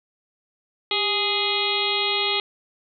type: harmonic tone with a mistuned harmonic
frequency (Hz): 415.3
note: G#4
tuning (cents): 0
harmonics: 1 / 2 / 3 / 5 / 6 / 7 / 8 / 9 / 10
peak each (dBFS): -29 / -31 / -32 / -30 / -30 / -32 / -26 / -28 / -30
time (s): 0.91-2.4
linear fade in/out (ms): 2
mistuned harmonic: 1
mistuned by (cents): -66
effects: none